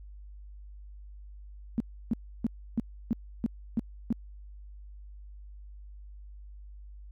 sine tone bursts, 228.7 Hz, A#3, 33 cents flat, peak -23 dBFS, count 8, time 1.78-4.126 s, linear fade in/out 0 ms, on 22 ms, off 310 ms, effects added 50 Hz sine -44 dBFS peak until 7.11 s

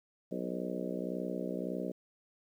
harmonic tone with a mistuned harmonic, 61.74 Hz, B1, in tune, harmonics 3 / 4 / 5 / 6 / 7 / 8 / 9 / 10, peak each -40 / -41 / -42 / -43 / -43 / -44 / -45 / -45 dBFS, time 0.31-1.92 s, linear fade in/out 10 ms, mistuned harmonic 9, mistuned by -32 cents, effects 11-bit

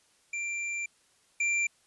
square tone pair in turn, 2363 / 2363 Hz, D7 / D7, +10 / +10 cents, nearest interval unison, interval 0 cents, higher neither, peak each -32 / -26 dBFS, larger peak second, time 0.33-0.86 / 1.4-1.67 s, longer first, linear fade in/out 5 ms, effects white hiss -66 dBFS RMS until 1.86 s + resampled to 24000 Hz

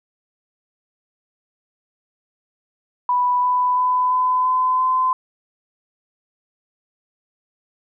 sine tone with pitch steps, 987.8 / 995.2 / 1002.7 / 1010.3 / 1017.9 / 1025.6 Hz, B5 / B5 / B5 / B5 / C6 / C6, 0 / +13 / +26 / +39 / -48 / -35 cents, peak -15 dBFS, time 3.09-5.13 s, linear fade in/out 2 ms, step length 340 ms, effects none

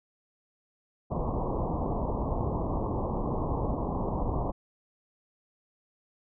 pink low-pass noise, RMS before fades -30 dBFS, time 1.1-4.52 s, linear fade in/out 20 ms, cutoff 1100 Hz, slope 96 dB/octave, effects none

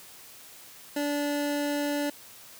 25% pulse tone, 290 Hz, D4, 22 cents flat, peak -23 dBFS, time 0.96-2.1 s, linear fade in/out 5 ms, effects white hiss -49 dBFS RMS until 2.59 s + high-pass 60 Hz 12 dB/octave

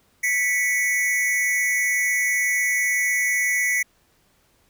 square tone pair together, 1976 / 2218 Hz, B6 / C#7, 0 / 0 cents, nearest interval major second, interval 200 cents, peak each -22 / -24 dBFS, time 0.23-3.83 s, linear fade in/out 10 ms, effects pink hiss -62 dBFS RMS until 4.69 s

